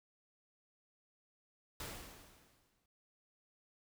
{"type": "noise with exponential decay", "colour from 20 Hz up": "pink", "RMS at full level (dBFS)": -43, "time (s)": [1.8, 2.86], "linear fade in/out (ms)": 2, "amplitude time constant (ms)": 230, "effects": []}